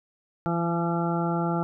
harmonic tone with a mistuned harmonic, 170 Hz, F3, 46 cents flat, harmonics 1 / 2 / 3 / 4 / 5 / 7 / 8, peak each -26 / -30 / -36 / -33 / -32 / -39 / -34 dBFS, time 0.46-1.63 s, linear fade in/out 0 ms, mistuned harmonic 1, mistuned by -17 cents, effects none

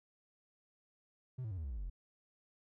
triangle tone with pitch steps, 127.9 / 109.43 / 93.63 / 80.11 / 68.54 / 58.64 / 50.17 / 42.93 Hz, C3 / A2 / F#2 / E2 / C#2 / A#1 / G1 / F1, -39 / -9 / +21 / -49 / -19 / +11 / +41 / -29 cents, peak -36 dBFS, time 1.38-1.9 s, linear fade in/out 10 ms, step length 65 ms, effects tanh soft clip ceiling -32 dBFS

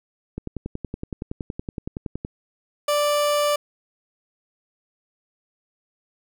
click train, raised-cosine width 3 ms, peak -16 dBFS, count 21, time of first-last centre 0.38-2.249 s, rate 10.7 Hz
30% pulse tone, 587.3 Hz, D5, in tune, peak -16 dBFS, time 2.88-3.56 s, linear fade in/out 5 ms
effects none

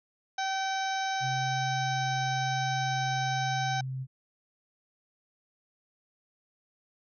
harmonic tone, 770 Hz, G5, 31 cents flat, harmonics 1 / 2 / 3 / 4 / 5 / 6 / 7 / 8, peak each -30 / -35 / -42 / -45 / -40 / -51 / -43 / -43 dBFS, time 0.38-3.81 s, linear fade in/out 5 ms
sine tone, 131.1 Hz, C3, 4 cents sharp, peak -32 dBFS, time 1.2-4.07 s, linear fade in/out 50 ms
effects none

